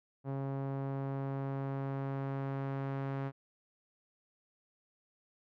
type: tone with low-pass filter sweep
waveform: sawtooth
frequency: 136.6 Hz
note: C#3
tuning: 25 cents flat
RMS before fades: -37 dBFS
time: 0.24-3.32 s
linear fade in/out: 50 ms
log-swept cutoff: 870 to 1600 Hz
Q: 0.88
effects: none